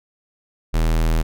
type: tone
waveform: square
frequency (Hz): 40.3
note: E1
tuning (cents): -38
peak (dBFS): -16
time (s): 0.73-1.23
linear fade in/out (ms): 20
effects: none